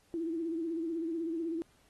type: tone with vibrato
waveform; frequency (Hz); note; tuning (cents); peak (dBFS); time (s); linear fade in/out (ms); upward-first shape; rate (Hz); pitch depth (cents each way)
sine; 329.6; E4; 0; -32; 0.14-1.62; 0; sine; 16; 68
effects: pink hiss -68 dBFS RMS until 1.89 s + AAC 32 kbps